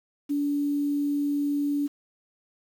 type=tone with quantisation; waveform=sine; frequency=288.1 Hz; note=D4; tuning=33 cents flat; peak=-23 dBFS; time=0.29-1.88 s; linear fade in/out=20 ms; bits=8; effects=none